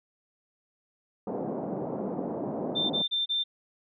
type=band-pass noise; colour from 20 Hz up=pink; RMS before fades=-33 dBFS; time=1.27-3.02 s; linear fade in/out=2 ms; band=180 to 720 Hz; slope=24 dB/octave
type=tone bursts; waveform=sine; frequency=3577 Hz; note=A7; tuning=28 cents sharp; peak=-25 dBFS; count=4; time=2.75-3.44 s; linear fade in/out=20 ms; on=150 ms; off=30 ms
effects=none